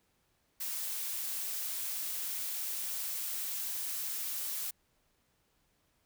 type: noise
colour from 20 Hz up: blue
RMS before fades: -37 dBFS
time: 0.6-4.71 s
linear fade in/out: 10 ms
effects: pink hiss -74 dBFS RMS until 6.05 s